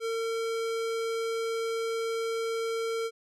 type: tone with low-pass filter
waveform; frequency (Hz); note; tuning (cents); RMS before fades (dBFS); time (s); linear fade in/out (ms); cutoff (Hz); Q
square; 454.5; A#4; -44; -31; 0-3.11; 50; 10000; 0.54
effects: none